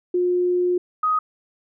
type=tone pair in turn; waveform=sine; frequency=357.6 / 1253.5 Hz; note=F4 / D#6; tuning=+41 / +12 cents; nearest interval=octave + minor seventh; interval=2171 cents; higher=second; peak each=-17 dBFS; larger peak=neither; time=0.14-0.78 / 1.03-1.19 s; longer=first; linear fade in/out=5 ms; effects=none